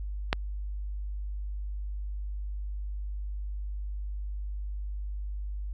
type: click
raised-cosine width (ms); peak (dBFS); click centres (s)
0.3; -8; 0.329
effects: added 50 Hz sine -32 dBFS peak until 5.73 s